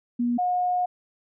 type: tone pair in turn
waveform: sine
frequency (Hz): 240.7 / 721.3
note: B3 / F#5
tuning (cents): -44 / -44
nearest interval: octave + perfect fifth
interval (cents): 1900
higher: second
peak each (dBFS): -21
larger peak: neither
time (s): 0.19-0.38 / 0.38-0.86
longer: second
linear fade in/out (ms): 10
effects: none